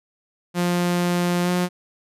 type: tone with pitch glide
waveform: sawtooth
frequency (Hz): 176 to 178.77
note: F3 to F3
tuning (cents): +14 to +41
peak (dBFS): -15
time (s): 0.54-1.69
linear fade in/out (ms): 50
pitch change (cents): +27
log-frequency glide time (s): 1.43-1.49
effects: resampled to 32000 Hz